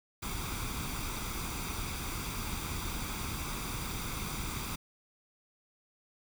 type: noise with comb filter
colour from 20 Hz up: pink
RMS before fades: -37 dBFS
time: 0.22-4.76 s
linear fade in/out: 10 ms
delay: 0.84 ms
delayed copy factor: +0.6
effects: none